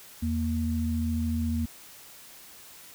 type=tone pair together; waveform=sine; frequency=82.41 / 233.1 Hz; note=E2 / A#3; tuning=0 / 0 cents; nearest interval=octave + tritone; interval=1800 cents; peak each=-28 dBFS; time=0.22-1.66 s; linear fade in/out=10 ms; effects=white hiss -49 dBFS RMS until 2.94 s